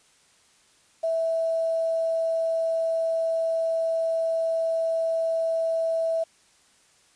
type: tone with quantisation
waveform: sine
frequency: 655 Hz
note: E5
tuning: 11 cents flat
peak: -22 dBFS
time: 1.03-6.24 s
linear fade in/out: 10 ms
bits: 8
effects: white hiss -60 dBFS RMS until 7.15 s + resampled to 22050 Hz